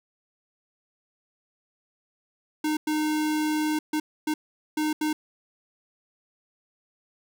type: tone bursts at uneven times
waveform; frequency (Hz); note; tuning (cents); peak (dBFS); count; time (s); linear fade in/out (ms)
square; 306.5; D#4; -26; -24; 6; 2.64-2.77 / 2.87-3.79 / 3.93-4 / 4.27-4.34 / 4.77-4.93 / 5.01-5.13; 5
effects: none